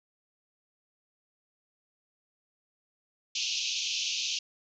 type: band-pass noise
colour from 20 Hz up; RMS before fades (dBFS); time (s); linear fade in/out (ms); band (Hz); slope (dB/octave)
pink; -32; 3.35-4.39; 5; 2500 to 6600; 96
effects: none